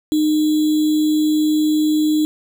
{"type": "tone with sample-and-hold", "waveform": "sine", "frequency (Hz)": 306.4, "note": "D#4", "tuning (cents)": -27, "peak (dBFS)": -13, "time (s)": [0.12, 2.25], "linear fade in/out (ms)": 0, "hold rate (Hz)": 3675, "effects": []}